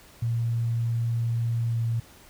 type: tone with pitch glide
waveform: sine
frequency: 116.54 to 115.4 Hz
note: A#2 to A#2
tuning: 0 to -17 cents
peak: -23 dBFS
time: 0.22-2 s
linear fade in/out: 5 ms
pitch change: -17 cents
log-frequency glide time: 1.68-1.8 s
effects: pink hiss -52 dBFS RMS until 2.29 s